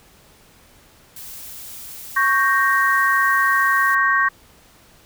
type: noise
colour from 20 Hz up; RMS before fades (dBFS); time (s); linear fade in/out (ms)
blue; -36; 1.16-3.95; 5
type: chord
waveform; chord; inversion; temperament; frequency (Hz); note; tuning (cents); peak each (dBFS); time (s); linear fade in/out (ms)
sine; G diminished; second; equal; 1108.7 / 1568 / 1864.7; Db6 / G6 / Bb6; 0 / 0 / 0; -18 / -19 / -19; 2.16-4.29; 10
effects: pink hiss -51 dBFS RMS until 5.05 s